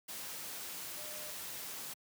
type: tone in noise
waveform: sine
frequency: 606 Hz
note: D#5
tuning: 46 cents flat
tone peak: -52 dBFS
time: 0.97-1.31 s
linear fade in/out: 10 ms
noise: white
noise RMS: -44 dBFS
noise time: 0.08-1.94 s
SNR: -11 dB
effects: high-pass 100 Hz 12 dB/octave